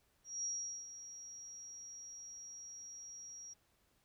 sine tone with ADSR envelope, 5670 Hz, F8, 25 cents sharp, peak -36 dBFS, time 0.24-3.54 s, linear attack 200 ms, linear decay 420 ms, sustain -12 dB, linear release 12 ms, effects pink hiss -75 dBFS RMS until 4.04 s

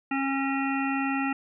harmonic tone, 272.3 Hz, C#4, 31 cents flat, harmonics 1 / 3 / 5 / 7 / 9 / 10, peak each -27 / -32 / -34 / -35 / -37 / -37 dBFS, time 0.11-1.33 s, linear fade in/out 5 ms, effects none

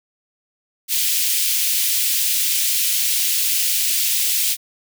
white high-pass noise, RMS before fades -19 dBFS, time 0.88-4.57 s, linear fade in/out 50 ms, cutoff 2400 Hz, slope 24 dB/octave, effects none

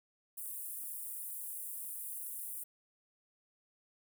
pink high-pass noise, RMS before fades -43 dBFS, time 0.37-2.64 s, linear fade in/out 10 ms, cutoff 9100 Hz, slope 48 dB/octave, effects none

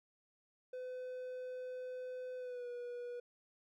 triangle tone with pitch glide, 506 to 485.4 Hz, B4 to B4, +42 to -30 cents, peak -40 dBFS, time 0.73-3.2 s, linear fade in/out 5 ms, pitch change -72 cents, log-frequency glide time 2.37-2.68 s, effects none

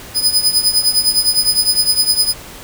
sawtooth tone with tremolo, 4999 Hz, D#8, 7 cents sharp, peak -5 dBFS, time 0.14-2.34 s, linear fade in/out 50 ms, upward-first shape triangle, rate 9.8 Hz, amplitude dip 85%, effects pink hiss -34 dBFS RMS until 2.63 s

